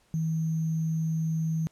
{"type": "tone with sample-and-hold", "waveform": "sine", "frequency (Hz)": 160.7, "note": "E3", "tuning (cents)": -44, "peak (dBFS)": -25, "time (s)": [0.14, 1.67], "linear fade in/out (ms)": 0, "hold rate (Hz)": 6300, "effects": ["pink hiss -65 dBFS RMS until 1.71 s", "low-pass 11000 Hz 12 dB/octave"]}